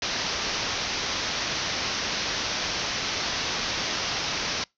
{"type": "low-pass noise", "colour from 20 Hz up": "white", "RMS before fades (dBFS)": -29, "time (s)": [0.02, 4.64], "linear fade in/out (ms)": 2, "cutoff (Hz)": 6100, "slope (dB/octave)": 96, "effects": ["noise-tail reverb RT60 0.2 s tail -26 dB re dry"]}